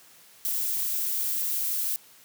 violet noise, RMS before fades -28 dBFS, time 0.45-1.96 s, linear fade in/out 0 ms, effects white hiss -54 dBFS RMS until 2.24 s + high-pass 100 Hz 12 dB/octave

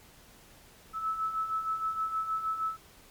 sine beating tone pair, 1300 / 1306.4 Hz, E6 / E6, -24 / -16 cents, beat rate 6.4 Hz, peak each -37 / -30 dBFS, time 0.93-2.77 s, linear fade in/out 50 ms, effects pink hiss -56 dBFS RMS until 3.1 s + MP3 96 kbps

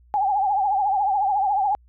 sine tone with vibrato, 800 Hz, G5, 35 cents sharp, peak -18 dBFS, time 0.14-1.75 s, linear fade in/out 0 ms, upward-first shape triangle, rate 14 Hz, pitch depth 120 cents each way, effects added 60 Hz sine -51 dBFS peak until 1.88 s

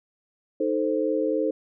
sine chord, A diminished, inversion second, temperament equal, 311.1 / 440 / 523.3 Hz, Eb4 / A4 / C5, 0 / 0 / 0 cents, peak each -26 dBFS, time 0.6-1.51 s, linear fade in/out 5 ms, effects none

